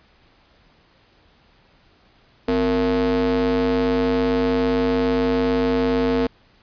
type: ring-modulated tone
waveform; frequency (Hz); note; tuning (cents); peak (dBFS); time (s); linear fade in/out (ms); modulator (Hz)
square; 102.2; G#2; -27; -15; 2.48-6.27; 5; 360
effects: pink hiss -56 dBFS RMS until 6.62 s + resampled to 11025 Hz